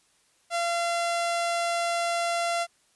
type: tone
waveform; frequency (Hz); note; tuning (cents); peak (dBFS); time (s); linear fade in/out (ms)
sawtooth; 685; F5; -34; -21; 0.5-2.67; 50
effects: white hiss -65 dBFS RMS until 2.95 s + resampled to 24000 Hz